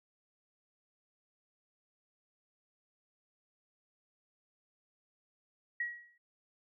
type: tone with exponential decay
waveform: sine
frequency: 1911 Hz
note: A#6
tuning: 43 cents sharp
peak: -30 dBFS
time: 5.8-6.18 s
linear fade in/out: 5 ms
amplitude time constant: 81 ms
effects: none